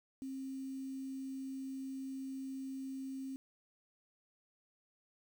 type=tone with quantisation; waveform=sine; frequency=266.9 Hz; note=C4; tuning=35 cents sharp; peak=-40 dBFS; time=0.22-3.36 s; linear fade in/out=0 ms; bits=10; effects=none